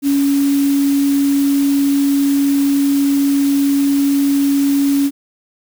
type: tone in noise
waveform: sine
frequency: 279.9 Hz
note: C#4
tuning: 17 cents sharp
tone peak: -11 dBFS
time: 0.02-5.11 s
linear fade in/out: 50 ms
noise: white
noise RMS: -29 dBFS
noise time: 0.02-5.11 s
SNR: +15 dB
effects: none